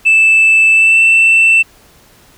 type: tone with pitch glide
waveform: sine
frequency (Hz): 2637 to 2671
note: E7 to E7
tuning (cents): 0 to +22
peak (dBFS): -3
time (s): 0.05-1.63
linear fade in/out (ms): 20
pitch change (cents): +22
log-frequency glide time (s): 0.72-1.01
effects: tanh soft clip ceiling -3 dBFS + pink hiss -45 dBFS RMS until 2.37 s